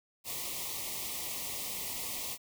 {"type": "band-stop noise", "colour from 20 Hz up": "white", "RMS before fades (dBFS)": -38, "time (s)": [0.24, 2.38], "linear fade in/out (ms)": 50, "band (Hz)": [1200, 1900], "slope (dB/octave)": 96, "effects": []}